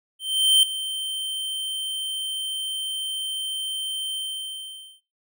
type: tone with ADSR envelope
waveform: square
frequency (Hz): 3113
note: G7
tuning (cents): -13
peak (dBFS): -13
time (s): 0.19-5.01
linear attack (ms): 440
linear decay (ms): 3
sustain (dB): -14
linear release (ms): 860
effects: noise-tail reverb RT60 0.3 s tail -24 dB re dry